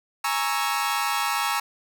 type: chord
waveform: sawtooth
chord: A# half-diminished seventh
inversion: third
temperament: equal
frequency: 830.6 / 932.3 / 1108.7 / 1318.5 Hz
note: G#5 / A#5 / C#6 / E6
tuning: 0 / 0 / 0 / 0 cents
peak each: -25 dBFS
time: 0.24-1.6 s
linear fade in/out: 5 ms
effects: none